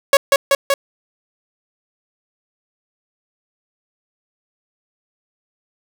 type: tone with echo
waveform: sawtooth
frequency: 554.4 Hz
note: C#5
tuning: in tune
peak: -3 dBFS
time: 0.13-0.17 s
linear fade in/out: 2 ms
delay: 190 ms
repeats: 3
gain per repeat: -2 dB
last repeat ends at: 0.74 s
effects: none